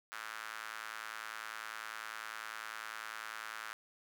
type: tone with high-pass filter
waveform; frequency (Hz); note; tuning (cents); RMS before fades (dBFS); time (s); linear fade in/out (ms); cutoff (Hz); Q
square; 55; A1; 0; -45; 0.12-3.73; 0; 1400; 2.8
effects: none